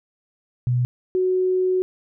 sine tone pair in turn, 123.47 / 370 Hz, B2 / F#4, 0 / 0 cents, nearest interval octave + perfect fifth, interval 1900 cents, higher second, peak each -17 dBFS, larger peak neither, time 0.67-0.85 / 1.15-1.82 s, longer second, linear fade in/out 0 ms, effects none

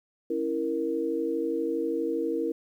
sine chord, A# diminished, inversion first, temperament equal, 277.2 / 329.6 / 466.2 Hz, C#4 / E4 / A#4, 0 / 0 / 0 cents, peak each -34 / -29 / -29 dBFS, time 0.3-2.52 s, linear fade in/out 5 ms, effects 10-bit

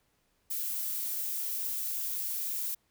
violet noise, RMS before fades -34 dBFS, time 0.5-2.75 s, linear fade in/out 10 ms, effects pink hiss -73 dBFS RMS until 2.9 s

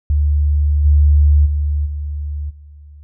sine tone with level steps, 73.5 Hz, D2, 2 cents sharp, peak -11 / -7 / -14 / -20 / -36 dBFS, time 0.1-3.03 s, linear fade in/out 0 ms, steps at 0.84 / 1.45 / 1.85 / 2.49 s, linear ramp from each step 20 ms, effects none

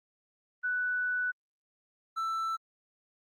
sine / triangle tone pair in turn, 1486 / 1327.8 Hz, F#6 / E6, +7 / +12 cents, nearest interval major second, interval 195 cents, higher first, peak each -28 dBFS, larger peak neither, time 0.63-1.32 / 2.16-2.57 s, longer first, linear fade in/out 20 ms, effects Opus 32 kbps

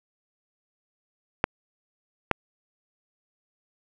clicks, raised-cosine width 0.5 ms, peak -4 dBFS, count 2, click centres 1.441 / 2.313 s, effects none

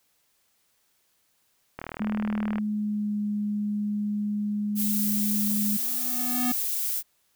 click train, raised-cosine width 0.5 ms, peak -19 dBFS, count 32, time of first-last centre 1.79-2.583 s, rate 39.1 Hz
sine tone with pitch glide, 212.3 to 207.8 Hz, G#3 to G#3, +38 to +1 cents, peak -25 dBFS, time 2-5.77 s, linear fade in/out 5 ms, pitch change -37 cents, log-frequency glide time 2.4-3.19 s
violet noise, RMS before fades -28 dBFS, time 4.75-7.03 s, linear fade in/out 50 ms
square tone with exponential growth, 246.9 Hz, B3, in tune, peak -24 dBFS, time 5.37-6.52 s, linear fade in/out 5 ms, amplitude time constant 250 ms
effects white hiss -69 dBFS RMS until 7.35 s

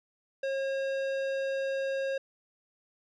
sine tone with tanh clipping, 541 Hz, C#5, 42 cents flat, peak -31 dBFS, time 0.43-2.18 s, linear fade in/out 5 ms, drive 15 dB, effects none

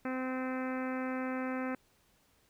harmonic tone, 258.2 Hz, C4, 23 cents flat, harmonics 1 / 2 / 3 / 4 / 5 / 6 / 7 / 8 / 9 / 10, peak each -35 / -40 / -45 / -47 / -45 / -46 / -49 / -49 / -53 / -54 dBFS, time 0.05-1.75 s, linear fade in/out 2 ms, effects pink hiss -69 dBFS RMS until 2.49 s

